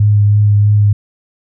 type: tone with vibrato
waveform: sine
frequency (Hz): 103.7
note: G#2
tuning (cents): -2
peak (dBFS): -6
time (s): 0-0.93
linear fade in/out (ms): 5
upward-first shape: triangle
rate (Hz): 3.1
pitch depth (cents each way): 18
effects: none